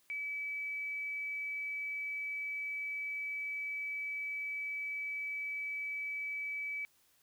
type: tone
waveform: sine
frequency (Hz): 2294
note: D7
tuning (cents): -41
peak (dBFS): -36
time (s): 0.1-6.85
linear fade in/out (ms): 0
effects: white hiss -70 dBFS RMS until 7.22 s